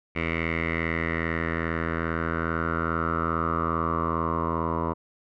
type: tone with low-pass filter sweep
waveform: 10% pulse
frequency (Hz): 82.41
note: E2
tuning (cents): 0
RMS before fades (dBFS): -27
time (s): 0.15-4.94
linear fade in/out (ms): 20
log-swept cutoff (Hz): 2300 to 960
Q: 6.6
effects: none